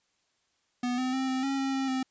square tone with pitch steps, 246.3 / 256.2 / 263.5 / 260.3 / 272.7 / 270 / 267.9 / 260.9 Hz, B3 / C4 / C4 / C4 / C#4 / C#4 / C4 / C4, -5 / -36 / +12 / -9 / -28 / -45 / +41 / -5 cents, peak -28 dBFS, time 0.83-2.03 s, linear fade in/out 5 ms, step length 150 ms, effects white hiss -73 dBFS RMS until 2.1 s + resampled to 16000 Hz

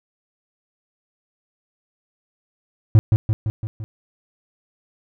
triangle tone with echo, 108.7 Hz, A2, 21 cents flat, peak -5 dBFS, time 2.95-2.99 s, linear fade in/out 0 ms, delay 170 ms, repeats 5, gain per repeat -4 dB, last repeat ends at 3.84 s, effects none

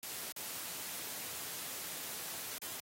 white noise with dropouts, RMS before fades -43 dBFS, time 0.03-2.8 s, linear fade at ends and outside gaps 0 ms, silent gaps 0.321-0.363 / 2.582-2.619 s, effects high-pass 100 Hz 12 dB/octave + AAC 48 kbps

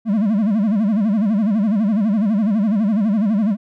triangle tone with vibrato, 210.4 Hz, G#3, 23 cents sharp, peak -12 dBFS, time 0.05-3.57 s, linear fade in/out 50 ms, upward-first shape sine, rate 12 Hz, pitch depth 160 cents each way, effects none

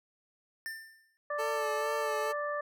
square tone with exponential decay, 1791 Hz, A6, 30 cents sharp, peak -35 dBFS, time 0.66-1.17 s, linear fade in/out 0 ms, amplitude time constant 110 ms
harmonic tone, 587.3 Hz, D5, in tune, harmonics 1 / 2 / 3, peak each -34 / -36 / -39 dBFS, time 1.3-2.61 s, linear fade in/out 5 ms
25% pulse tone with vibrato, 440 Hz, A4, in tune, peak -30 dBFS, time 1.38-2.33 s, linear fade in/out 20 ms, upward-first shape sine, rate 2.2 Hz, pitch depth 34 cents each way
effects none

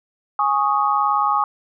sine chord, Ab suspended fourth, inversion none, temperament just, 830.6 / 1107.5 / 1245.9 Hz, Ab5 / Db6 / Eb6, 0 / -2 / +2 cents, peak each -20 dBFS, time 0.39-1.44 s, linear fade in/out 2 ms, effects none

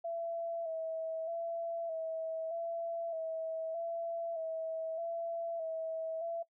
sine tone with vibrato, 659.3 Hz, E5, in tune, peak -35 dBFS, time 0.04-6.43 s, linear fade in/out 10 ms, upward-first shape square, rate 0.81 Hz, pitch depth 32 cents each way, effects noise-tail reverb RT60 0.1 s tail -19 dB re dry

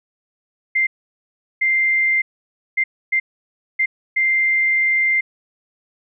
sine tone bursts at uneven times, 2093 Hz, C7, in tune, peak -14 dBFS, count 6, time 0.75-0.87 / 1.61-2.22 / 2.77-2.84 / 3.12-3.2 / 3.79-3.86 / 4.16-5.21 s, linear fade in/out 10 ms, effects none

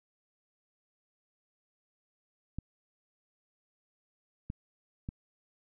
clicks, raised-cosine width 5 ms, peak -24 dBFS, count 3, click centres 2.586 / 4.501 / 5.089 s, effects none

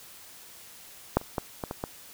clicks, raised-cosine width 1 ms, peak -6 / -28 / -13 / -17 / -18 / -16 dBFS, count 6, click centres 1.17 / 1.214 / 1.382 / 1.638 / 1.711 / 1.839 s, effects white hiss -49 dBFS RMS until 2.13 s

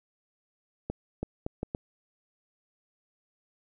accelerating click train, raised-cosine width 2 ms, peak -18 dBFS, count 5, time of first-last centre 0.9-1.749 s, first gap 330 ms, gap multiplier 0.71, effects none

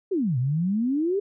sine exponential two-way sweep, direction down then up, 415.3 to 119.4 to 415.3 Hz, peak -21 dBFS, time 0.11-1.2 s, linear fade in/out 10 ms, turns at 0.38 s, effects none

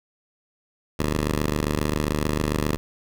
10% pulse ring-modulated tone, 75.2 Hz, D2, 42 cents sharp, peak -11 dBFS, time 0.99-2.77 s, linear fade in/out 0 ms, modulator 24 Hz, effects none

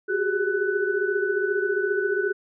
sine tone cluster, 370.8 / 398.6 / 413.3 / 1493 Hz, F#4 / G4 / G#4 / F#6, +4 / +29 / -8 / +15 cents, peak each -27 dBFS, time 0.08-2.33 s, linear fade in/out 20 ms, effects none

